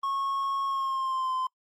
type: tone with pitch glide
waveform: triangle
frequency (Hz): 1095 to 1033.5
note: C#6 to C6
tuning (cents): -22 to -22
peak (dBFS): -25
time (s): 0.03-1.47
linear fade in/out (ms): 5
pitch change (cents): -100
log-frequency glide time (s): 0.66-1.33
effects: noise-tail reverb RT60 0.1 s tail -25 dB re dry + Opus 24 kbps